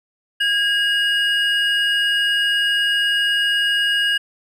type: tone pair together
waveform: triangle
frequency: 1638 / 2874 Hz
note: G#6 / F7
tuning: -24 / +49 cents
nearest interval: minor seventh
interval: 973 cents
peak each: -17 dBFS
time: 0.4-4.18 s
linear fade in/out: 10 ms
effects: none